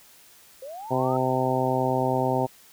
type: linear sweep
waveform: sine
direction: up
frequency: 506 to 1311 Hz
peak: -35 dBFS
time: 0.62-1.17 s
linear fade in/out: 5 ms
type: harmonic tone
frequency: 129.4 Hz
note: C3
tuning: 19 cents flat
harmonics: 1 / 2 / 3 / 4 / 5 / 6 / 7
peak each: -29 / -29 / -29 / -29 / -29 / -29 / -29 dBFS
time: 0.9-2.47 s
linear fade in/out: 20 ms
type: clicks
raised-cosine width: 3 ms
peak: -38 dBFS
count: 3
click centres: 1.901 / 2.025 / 2.139 s
effects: white hiss -53 dBFS RMS until 2.72 s